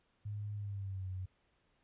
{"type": "tone with pitch glide", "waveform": "sine", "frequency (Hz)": [103.83, 93.04], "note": ["G#2", "F#2"], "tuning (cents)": [0, 10], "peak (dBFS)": -38, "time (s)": [0.25, 1.26], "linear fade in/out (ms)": 10, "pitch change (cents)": -190, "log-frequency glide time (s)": [0.55, 1.09], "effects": ["pink hiss -75 dBFS RMS until 1.83 s", "resampled to 8000 Hz"]}